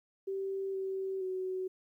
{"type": "tone with pitch steps", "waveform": "sine", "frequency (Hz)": [388, 383.5, 373.3], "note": ["G4", "G4", "F#4"], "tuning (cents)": [-18, -38, 15], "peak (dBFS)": -33, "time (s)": [0.27, 1.68], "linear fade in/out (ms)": 10, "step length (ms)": 470, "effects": ["12-bit"]}